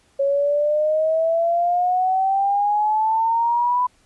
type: exponential sweep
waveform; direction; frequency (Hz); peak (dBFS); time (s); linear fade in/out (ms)
sine; up; 550 to 1000; -16; 0.19-3.87; 10
effects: pink hiss -59 dBFS RMS until 4.05 s + resampled to 24000 Hz